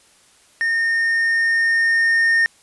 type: tone with level ramp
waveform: triangle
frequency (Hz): 1830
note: A#6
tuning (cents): -32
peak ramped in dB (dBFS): -15 to -11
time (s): 0.61-2.46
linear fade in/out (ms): 0
effects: white hiss -53 dBFS RMS until 2.62 s + resampled to 24000 Hz